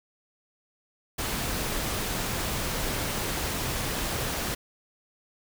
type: noise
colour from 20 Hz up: pink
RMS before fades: -30 dBFS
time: 1.18-4.55 s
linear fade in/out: 10 ms
effects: none